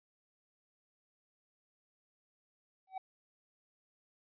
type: tone with exponential growth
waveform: triangle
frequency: 760 Hz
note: F#5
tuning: 46 cents sharp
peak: -32 dBFS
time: 2.87-2.98 s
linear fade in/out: 5 ms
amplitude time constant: 22 ms
effects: resampled to 11025 Hz